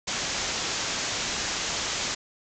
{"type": "low-pass noise", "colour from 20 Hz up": "white", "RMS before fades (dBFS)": -30, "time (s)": [0.07, 2.15], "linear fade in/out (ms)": 10, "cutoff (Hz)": 7300, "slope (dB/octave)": 96, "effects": []}